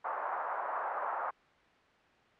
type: band-pass noise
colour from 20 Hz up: pink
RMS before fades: -36 dBFS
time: 0.04-1.31 s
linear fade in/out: 10 ms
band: 730 to 1300 Hz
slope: 24 dB/octave
effects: white hiss -63 dBFS RMS until 2.39 s + low-pass 2000 Hz 12 dB/octave